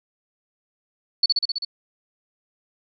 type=tone with echo; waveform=sine; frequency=4452 Hz; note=C#8; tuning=7 cents sharp; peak=-13 dBFS; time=1.23-1.26 s; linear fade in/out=5 ms; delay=65 ms; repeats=6; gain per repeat=-2 dB; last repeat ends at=1.65 s; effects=none